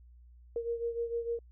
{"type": "beating tone pair", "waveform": "sine", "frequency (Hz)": [466.2, 472.8], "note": ["A#4", "A#4"], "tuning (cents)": [0, 24], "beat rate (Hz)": 6.6, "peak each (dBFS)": [-33, -38], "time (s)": [0.56, 1.39], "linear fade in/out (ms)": 2, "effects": ["added 60 Hz sine -53 dBFS peak until 1.51 s"]}